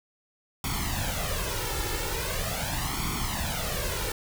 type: noise with flanger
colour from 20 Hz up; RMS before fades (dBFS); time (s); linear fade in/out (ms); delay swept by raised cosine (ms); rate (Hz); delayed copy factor
pink; -30; 0.64-4.12; 2; 0.89 to 2.29; 0.41; +0.75
effects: none